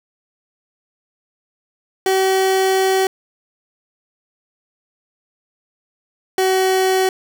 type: tone pair in turn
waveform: 30% pulse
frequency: 381 / 377.1 Hz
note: G4 / F#4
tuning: -49 / +33 cents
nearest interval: unison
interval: 18 cents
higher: first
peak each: -11 dBFS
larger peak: neither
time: 2.06-3.07 / 6.38-7.09 s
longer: first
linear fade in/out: 2 ms
effects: none